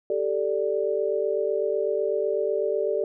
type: chord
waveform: sine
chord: G suspended second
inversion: none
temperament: equal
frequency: 392 / 440 / 587.3 Hz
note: G4 / A4 / D5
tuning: 0 / 0 / 0 cents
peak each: -27 / -26 / -27 dBFS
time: 0.1-3.04 s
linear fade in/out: 2 ms
effects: none